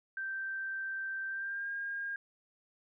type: tone with pitch glide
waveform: sine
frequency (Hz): 1564 to 1616.4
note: G6 to G#6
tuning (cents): -4 to -47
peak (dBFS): -35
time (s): 0.17-2.16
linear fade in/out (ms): 2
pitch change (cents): +57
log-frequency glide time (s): 1.28-1.7
effects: none